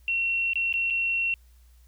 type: tone with dropouts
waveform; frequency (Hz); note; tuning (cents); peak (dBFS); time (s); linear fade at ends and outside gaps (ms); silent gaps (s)
sine; 2725; F7; -43; -23; 0.08-1.34; 1; 0.534-0.556 / 0.727-0.739 / 0.902-0.906
effects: added 60 Hz sine -52 dBFS peak until 1.87 s + white hiss -66 dBFS RMS until 1.87 s